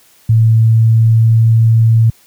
sine tone with pitch glide, 112.3 to 113.28 Hz, A2 to A#2, +36 to -49 cents, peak -5 dBFS, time 0.29-2.1 s, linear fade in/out 5 ms, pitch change +15 cents, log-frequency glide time 0.62-1.41 s, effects white hiss -48 dBFS RMS until 2.26 s + high-pass 60 Hz 12 dB/octave

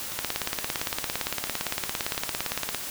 two click trains, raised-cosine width 0.2 ms, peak -9 / -18 dBFS, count 46 / 4, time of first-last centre 0.19-2.747 / 0.12-2.147 s, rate 17.6 / 1.48 Hz, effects white hiss -35 dBFS RMS until 2.9 s

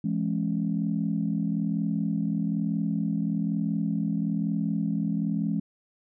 sine tone cluster, 168.6 / 209.7 / 273.8 Hz, E3 / G#3 / C#4, +39 / +17 / -21 cents, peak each -28 / -27 / -31 dBFS, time 0.04-5.6 s, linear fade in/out 5 ms, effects tanh soft clip ceiling -15 dBFS

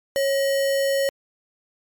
sine tone with sample-and-hold, 550 Hz, C#5, 14 cents flat, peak -18 dBFS, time 0.16-1.09 s, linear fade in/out 0 ms, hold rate 2450 Hz, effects MP3 96 kbps

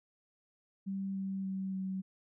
sine tone with pitch steps, 194.4 / 192.83 / 191.28 / 189.74 Hz, G3 / G3 / G3 / F#3, -14 / -28 / -42 / +44 cents, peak -34 dBFS, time 0.86-2.02 s, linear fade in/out 20 ms, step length 290 ms, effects none

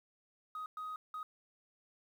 sine tone bursts at uneven times, 1254 Hz, D#6, 13 cents sharp, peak -38 dBFS, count 3, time 0.55-0.66 / 0.77-0.96 / 1.14-1.23 s, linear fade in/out 2 ms, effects tanh soft clip ceiling -37 dBFS + 11-bit

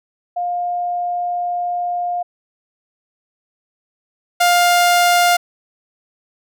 sine / sawtooth tone pair in turn, 707 / 703.5 Hz, F5 / F5, +21 / +12 cents, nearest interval unison, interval 9 cents, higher first, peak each -18 / -7 dBFS, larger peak second, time 0.36-2.23 / 4.4-5.37 s, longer first, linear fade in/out 10 ms, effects none

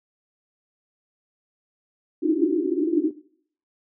white band-pass noise, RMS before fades -22 dBFS, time 2.22-3.11 s, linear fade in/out 10 ms, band 290 to 360 Hz, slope 96 dB/octave, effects noise-tail reverb RT60 0.6 s tail -19 dB re dry

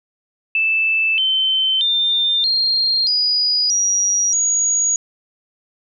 sine tone with pitch steps, 2637 / 3082 / 3602 / 4210 / 4921 / 5751 / 6722 Hz, E7 / G7 / A7 / C8 / D#8 / F8 / G#8, 0 / -30 / +40 / +10 / -20 / +50 / +20 cents, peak -14 dBFS, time 0.55-4.96 s, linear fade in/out 2 ms, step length 630 ms, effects none

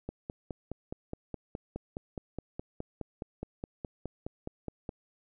click train, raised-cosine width 2 ms, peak -23 dBFS, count 24, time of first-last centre 0.09-4.892 s, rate 4.79 Hz, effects none

